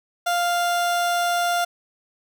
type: tone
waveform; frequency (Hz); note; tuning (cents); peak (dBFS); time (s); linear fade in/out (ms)
30% pulse; 698.5; F5; 0; -17; 0.26-1.65; 10
effects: none